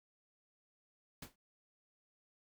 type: noise with exponential decay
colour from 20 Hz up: pink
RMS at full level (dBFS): -44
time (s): 1.22-1.36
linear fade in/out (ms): 5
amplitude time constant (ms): 29
effects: none